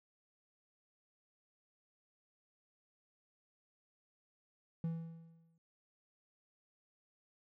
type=tone with exponential decay; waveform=triangle; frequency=164.81 Hz; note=E3; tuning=in tune; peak=-31 dBFS; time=4.84-5.58 s; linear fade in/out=2 ms; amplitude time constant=160 ms; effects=none